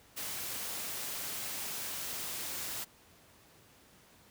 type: noise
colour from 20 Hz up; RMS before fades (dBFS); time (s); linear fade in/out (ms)
white; -39; 0.16-2.85; 20
effects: pink hiss -61 dBFS RMS until 4.3 s + high-pass 60 Hz 12 dB/octave